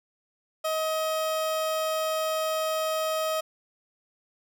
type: tone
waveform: 30% pulse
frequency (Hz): 632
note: D#5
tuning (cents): +27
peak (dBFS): -23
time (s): 0.64-3.41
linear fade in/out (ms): 10
effects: none